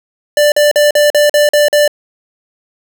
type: tone bursts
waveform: square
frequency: 590 Hz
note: D5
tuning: 8 cents sharp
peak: -7 dBFS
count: 8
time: 0.37-1.878 s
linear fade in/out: 2 ms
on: 150 ms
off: 44 ms
effects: none